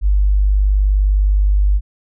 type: tone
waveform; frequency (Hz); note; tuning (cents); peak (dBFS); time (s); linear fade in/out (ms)
sine; 49.73; G1; +26; -10; 0.01-1.81; 50
effects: none